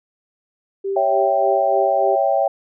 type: tone with tremolo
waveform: sine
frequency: 392 Hz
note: G4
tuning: in tune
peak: -19 dBFS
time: 0.84-2.16 s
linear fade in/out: 10 ms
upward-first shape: sine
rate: 3.4 Hz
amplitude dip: 75%
type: chord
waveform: sine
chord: C# diminished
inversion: none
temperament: equal with one note detuned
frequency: 556 / 659.3 / 784 Hz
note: C#5 / E5 / G5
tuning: +5 / 0 / 0 cents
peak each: -19 dBFS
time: 0.96-2.48 s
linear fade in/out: 5 ms
effects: none